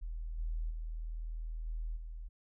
sine tone with level steps, 40.24 Hz, E1, 41 cents flat, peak -37 / -33 / -37 / -35 / -41 dBFS, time 0.01-2.29 s, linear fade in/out 20 ms, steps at 0.38 / 0.7 / 1.66 / 1.96 s, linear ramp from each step 10 ms, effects none

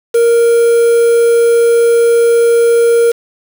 triangle tone with quantisation, 467.4 Hz, A#4, 5 cents sharp, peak -4 dBFS, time 0.14-3.12 s, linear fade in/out 10 ms, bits 4, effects none

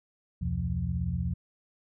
sine tone cluster, 67.9 / 84.2 / 125.5 / 173.1 Hz, C#2 / E2 / B2 / F3, -35 / +37 / +28 / -15 cents, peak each -35 / -32 / -33 / -33 dBFS, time 0.41-1.34 s, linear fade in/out 10 ms, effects none

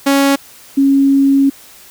sawtooth / sine tone pair in turn, 277.2 / 275 Hz, C#4 / C#4, 0 / -14 cents, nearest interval unison, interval 14 cents, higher first, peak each -5 / -7 dBFS, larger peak first, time 0.06-0.36 / 0.77-1.5 s, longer second, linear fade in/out 10 ms, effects white hiss -40 dBFS RMS until 1.9 s

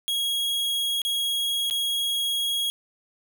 45% pulse tone with dropouts, 3306 Hz, G#7, 9 cents flat, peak -23 dBFS, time 0.08-2.7 s, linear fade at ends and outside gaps 0 ms, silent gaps 1.018-1.05 / 1.699-1.709 s, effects none

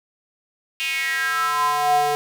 square tone with high-pass filter sweep, 146.83 Hz, D3, in tune, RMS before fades -21 dBFS, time 0.8-2.15 s, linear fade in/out 0 ms, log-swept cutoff 2700 to 570 Hz, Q 6.1, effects none

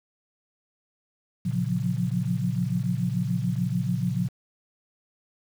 sine chord, Gb major seventh, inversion first, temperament equal with one note detuned, 116.54 / 138.59 / 174.61 / 181.5 Hz, Bb2 / Db3 / F3 / Gb3, 0 / 0 / 0 / -33 cents, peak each -29 dBFS, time 1.45-4.29 s, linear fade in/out 10 ms, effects 8-bit

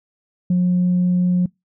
sine tone, 179.5 Hz, F3, 48 cents sharp, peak -12 dBFS, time 0.5-1.46 s, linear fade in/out 5 ms, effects noise-tail reverb RT60 0.2 s tail -26 dB re dry + tanh soft clip ceiling -11 dBFS

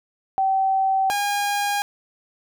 sine / sawtooth tone pair in turn, 770 / 814.1 Hz, G5 / G#5, -31 / -35 cents, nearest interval minor second, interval 96 cents, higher second, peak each -17 dBFS, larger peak neither, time 0.38-1.1 / 1.1-1.82 s, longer neither, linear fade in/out 0 ms, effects none

